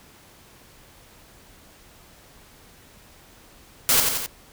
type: noise with echo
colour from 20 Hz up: white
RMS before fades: -18 dBFS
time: 3.89-4 s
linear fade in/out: 0 ms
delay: 87 ms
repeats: 3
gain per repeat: -4 dB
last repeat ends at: 4.261 s
effects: pink hiss -51 dBFS RMS until 4.52 s